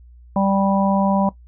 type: harmonic tone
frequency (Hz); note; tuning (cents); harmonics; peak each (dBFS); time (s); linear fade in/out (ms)
196; G3; 0; 1 / 3 / 4 / 5; -17 / -22 / -23 / -24; 0.36-1.29; 2
effects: noise-tail reverb RT60 0.1 s tail -17 dB re dry + added 60 Hz sine -42 dBFS peak until 1.47 s